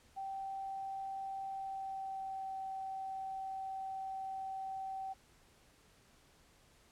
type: tone with pitch glide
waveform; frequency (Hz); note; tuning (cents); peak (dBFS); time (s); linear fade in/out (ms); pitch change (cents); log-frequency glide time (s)
sine; 777 to 769.4; G5 to G5; -16 to -33; -39; 0.16-5.14; 20; -17; 1.47-2.57
effects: pink hiss -66 dBFS RMS until 6.91 s + low-pass 11000 Hz 12 dB/octave